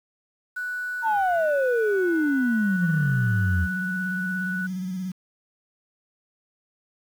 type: tone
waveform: sine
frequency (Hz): 1480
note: F#6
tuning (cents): 0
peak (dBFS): -27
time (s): 0.56-4.67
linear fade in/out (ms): 10
type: exponential sweep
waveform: sine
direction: down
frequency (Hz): 930 to 79.5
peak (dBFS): -19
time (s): 1.02-3.68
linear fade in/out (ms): 50
type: tone with vibrato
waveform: sine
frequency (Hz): 185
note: F#3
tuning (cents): 0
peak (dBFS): -27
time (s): 2.76-5.12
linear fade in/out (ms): 10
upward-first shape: square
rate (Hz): 17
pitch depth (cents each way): 39
effects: tanh soft clip ceiling -13 dBFS + 8-bit